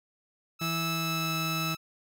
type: tone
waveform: 15% pulse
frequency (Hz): 1309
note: E6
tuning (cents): -13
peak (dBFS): -24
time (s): 0.59-1.77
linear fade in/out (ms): 50
type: tone with pitch glide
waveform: 35% pulse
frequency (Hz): 164.81 to 161.23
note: E3 to E3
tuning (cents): 0 to -38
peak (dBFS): -30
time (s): 0.61-1.75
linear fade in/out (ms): 5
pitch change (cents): -38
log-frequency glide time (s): 0.85-1.34
effects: none